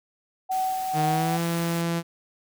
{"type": "tone with tremolo", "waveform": "sine", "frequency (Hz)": 754, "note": "F#5", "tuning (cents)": 32, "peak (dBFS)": -22, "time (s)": [0.49, 1.38], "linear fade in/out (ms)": 20, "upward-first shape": "sine", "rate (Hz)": 2.2, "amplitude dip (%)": 40}
{"type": "noise", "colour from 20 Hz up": "white", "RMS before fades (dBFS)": -40, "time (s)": [0.51, 1.82], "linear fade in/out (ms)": 10}
{"type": "tone with pitch glide", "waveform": "sawtooth", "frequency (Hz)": [155.56, 168.66], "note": ["D#3", "E3"], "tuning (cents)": [0, 40], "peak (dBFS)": -20, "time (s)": [0.93, 2.03], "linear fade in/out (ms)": 50, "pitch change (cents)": 140, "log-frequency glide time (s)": [1.04, 1.39]}
{"effects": []}